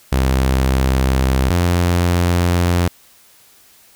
sawtooth tone pair in turn, 65.6 / 87.61 Hz, C2 / F2, +5 / +6 cents, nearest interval perfect fourth, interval 501 cents, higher second, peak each -9 dBFS, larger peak neither, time 0.12-1.5 / 1.5-2.88 s, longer neither, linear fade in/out 5 ms, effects white hiss -49 dBFS RMS until 3.95 s

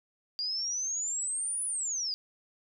sine exponential two-way sweep, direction up then down, 4770 to 10060 to 4770 Hz, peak -30 dBFS, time 0.39-2.14 s, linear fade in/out 0 ms, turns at 1.65 s, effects none

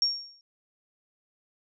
sine tone with exponential decay, 5540 Hz, F8, 15 cents flat, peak -19 dBFS, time 0.02-0.41 s, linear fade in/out 1 ms, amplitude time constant 84 ms, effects none

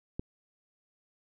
click, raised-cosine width 3 ms, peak -21 dBFS, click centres 0.195 s, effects none

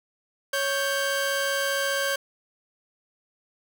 sawtooth tone pair together, 554.4 / 1568.1 Hz, C#5 / G6, 0 / 0 cents, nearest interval octave + tritone, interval 1800 cents, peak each -23 dBFS, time 0.53-2.16 s, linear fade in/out 5 ms, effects none

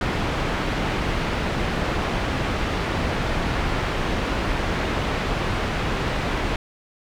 pink low-pass noise, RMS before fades -24 dBFS, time 0.01-6.56 s, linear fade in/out 2 ms, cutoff 2800 Hz, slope 12 dB/octave, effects none

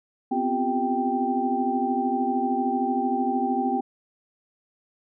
sine tone cluster, 250.2 / 263.3 / 349 / 393.2 / 784 Hz, B3 / C4 / F4 / G4 / G5, +23 / +11 / -1 / +5 / 0 cents, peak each -27 / -29 / -33 / -32 / -25 dBFS, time 0.31-3.81 s, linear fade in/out 10 ms, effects none

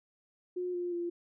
sine tone with pitch steps, 360 / 352.8 / 345.7 Hz, F#4 / F4 / F4, -47 / +18 / -18 cents, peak -32 dBFS, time 0.56-1.1 s, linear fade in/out 10 ms, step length 180 ms, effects none

